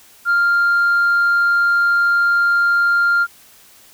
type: tone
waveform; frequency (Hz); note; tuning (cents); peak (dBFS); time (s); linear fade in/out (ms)
sine; 1396.9; F6; 0; -10; 0.25-3.27; 50
effects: tanh soft clip ceiling -10 dBFS + white hiss -47 dBFS RMS until 3.93 s